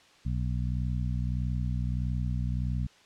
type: harmonic tone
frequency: 61.6 Hz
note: B1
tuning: 4 cents flat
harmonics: 1 / 2 / 3 / 4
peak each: -30 / -31 / -36 / -43 dBFS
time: 0.25-2.87 s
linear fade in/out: 10 ms
effects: white hiss -58 dBFS RMS until 3.05 s + low-pass 5000 Hz 12 dB/octave